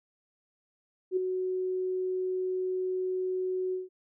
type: tone with ADSR envelope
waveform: sine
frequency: 370.6 Hz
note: F#4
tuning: 3 cents sharp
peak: -22 dBFS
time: 1.11-3.89 s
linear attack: 58 ms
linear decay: 8 ms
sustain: -6 dB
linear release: 160 ms
effects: none